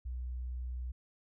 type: tone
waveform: sine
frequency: 62 Hz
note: B1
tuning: 7 cents sharp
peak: -36 dBFS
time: 0.05-0.92 s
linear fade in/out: 10 ms
effects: none